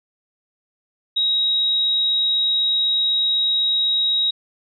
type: tone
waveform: sine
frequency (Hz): 3808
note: A#7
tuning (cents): +36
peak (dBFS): -16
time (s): 1.16-4.31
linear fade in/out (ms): 10
effects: none